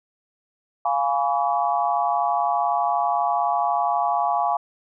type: chord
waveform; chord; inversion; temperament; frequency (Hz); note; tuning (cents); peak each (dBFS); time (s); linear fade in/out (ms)
sine; C# dominant seventh; first; equal with one note detuned; 698.5 / 830.6 / 987.8 / 1136; E#5 / G#5 / B5 / C#6; 0 / 0 / 0 / +42; -23 / -23 / -28 / -26; 0.85-4.57; 5
effects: none